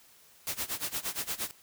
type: noise with tremolo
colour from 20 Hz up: white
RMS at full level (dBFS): -32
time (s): 0.47-1.51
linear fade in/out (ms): 0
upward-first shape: sine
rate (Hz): 8.6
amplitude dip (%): 90
effects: white hiss -59 dBFS RMS until 1.62 s